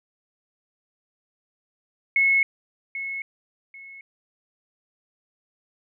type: tone with echo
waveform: sine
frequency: 2186 Hz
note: C#7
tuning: 25 cents flat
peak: -16 dBFS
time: 2.16-2.43 s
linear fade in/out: 2 ms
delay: 790 ms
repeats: 2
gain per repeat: -12 dB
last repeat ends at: 4.01 s
effects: none